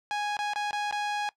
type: tone with dropouts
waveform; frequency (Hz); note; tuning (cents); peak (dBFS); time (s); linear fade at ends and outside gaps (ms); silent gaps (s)
sawtooth; 829; G#5; -3; -24; 0.11-1.29; 0; 0.368-0.39 / 0.535-0.559 / 0.709-0.73 / 0.911-0.925
effects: noise-tail reverb RT60 0.1 s tail -20 dB re dry + low-pass 5000 Hz 12 dB/octave